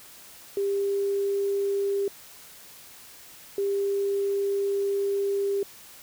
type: tone pair in turn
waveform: sine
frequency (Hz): 398.1 / 398.1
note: G4 / G4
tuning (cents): +27 / +27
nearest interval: unison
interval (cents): 0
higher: neither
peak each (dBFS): -23 / -23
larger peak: neither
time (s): 0.57-2.08 / 3.58-5.63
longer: second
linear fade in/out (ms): 2
effects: white hiss -48 dBFS RMS until 6.02 s